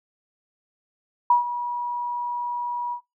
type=tone with ADSR envelope; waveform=sine; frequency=966 Hz; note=B5; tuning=39 cents flat; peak=-12 dBFS; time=1.3-3.01 s; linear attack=4 ms; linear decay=130 ms; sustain=-13 dB; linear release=87 ms; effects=noise-tail reverb RT60 0.2 s tail -22 dB re dry